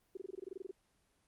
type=tone bursts; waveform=sine; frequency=379.9 Hz; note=F#4; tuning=46 cents sharp; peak=-40 dBFS; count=13; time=0.15-0.712 s; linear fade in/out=5 ms; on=22 ms; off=23 ms; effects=pink hiss -75 dBFS RMS until 1.27 s + Opus 24 kbps